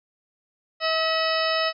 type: harmonic tone with a mistuned harmonic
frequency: 643 Hz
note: E5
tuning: 43 cents flat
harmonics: 1 / 2 / 3 / 4 / 5 / 6 / 7 / 8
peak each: -25 / -27 / -29 / -32 / -32 / -33 / -35 / -30 dBFS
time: 0.8-1.73 s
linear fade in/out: 50 ms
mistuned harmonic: 5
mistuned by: -110 cents
effects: none